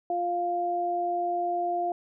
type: tone pair together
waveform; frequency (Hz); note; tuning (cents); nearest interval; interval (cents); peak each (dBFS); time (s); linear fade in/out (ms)
sine; 350.5 / 699.7; F4 / F5; +6 / +3; octave; 1197; -32 / -26; 0.1-1.92; 2
effects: none